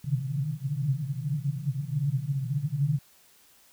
white band-pass noise, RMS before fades -29 dBFS, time 0.04-2.99 s, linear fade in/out 5 ms, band 130 to 150 Hz, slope 96 dB/octave, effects white hiss -59 dBFS RMS until 3.72 s

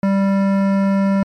sine tone with hard clipping, 196 Hz, G3, in tune, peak -15 dBFS, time 0.03-1.23 s, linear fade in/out 2 ms, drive 15 dB, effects MP3 64 kbps

